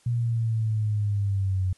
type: linear sweep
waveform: sine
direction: down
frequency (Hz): 120.3 to 91.9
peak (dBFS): -22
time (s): 0.06-1.73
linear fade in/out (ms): 5
effects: white hiss -61 dBFS RMS until 1.77 s + resampled to 24000 Hz